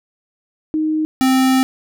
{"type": "tone pair in turn", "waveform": ["sine", "square"], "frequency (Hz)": [311.1, 261.4], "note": ["D#4", "C4"], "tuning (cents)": [0, -1], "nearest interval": "minor third", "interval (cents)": 301, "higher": "first", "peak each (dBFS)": [-15, -12], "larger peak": "second", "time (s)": [[0.74, 1.05], [1.21, 1.63]], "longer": "second", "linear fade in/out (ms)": 0, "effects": []}